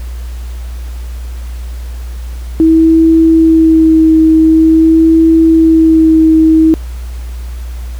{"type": "tone with vibrato", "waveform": "sine", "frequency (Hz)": 321.7, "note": "E4", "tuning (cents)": -42, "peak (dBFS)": -3, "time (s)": [2.6, 6.74], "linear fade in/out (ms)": 0, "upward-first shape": "sine", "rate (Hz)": 0.46, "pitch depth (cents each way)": 18, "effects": ["added 60 Hz sine -19 dBFS peak until 7.99 s", "pink hiss -38 dBFS RMS until 7.99 s"]}